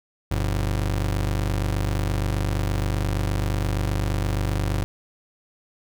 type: ring-modulated tone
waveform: 35% pulse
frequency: 74.9 Hz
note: D2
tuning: 35 cents sharp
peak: -17 dBFS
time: 0.31-4.84 s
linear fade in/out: 0 ms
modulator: 24.2 Hz
effects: none